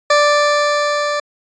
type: tone with level ramp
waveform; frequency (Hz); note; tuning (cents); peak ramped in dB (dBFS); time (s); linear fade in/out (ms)
20% pulse; 587.3; D5; 0; -4 to -12; 0.1-1.2; 5
effects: resampled to 16000 Hz